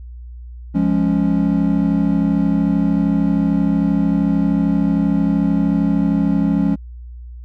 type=chord; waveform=triangle; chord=Db major; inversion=first; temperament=equal; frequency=174.61 / 207.7 / 277.2 Hz; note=F3 / Ab3 / Db4; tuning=0 / 0 / 0 cents; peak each=-16 dBFS; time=0.74-6.76 s; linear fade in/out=20 ms; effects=added 60 Hz sine -31 dBFS peak until 7.44 s